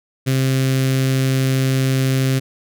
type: tone with notch filter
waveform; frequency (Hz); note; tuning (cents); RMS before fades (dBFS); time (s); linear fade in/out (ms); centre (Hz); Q
sawtooth; 132.4; C3; +21; -17; 0.26-2.4; 20; 890; 0.67
effects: none